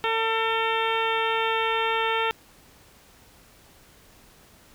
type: harmonic tone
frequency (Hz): 449.8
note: A4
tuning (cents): +38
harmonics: 1 / 2 / 3 / 4 / 5 / 6 / 7 / 8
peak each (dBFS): -28 / -27 / -29 / -32 / -33 / -32 / -34 / -37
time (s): 0.04-2.31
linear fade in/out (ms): 0
effects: pink hiss -54 dBFS RMS until 4.74 s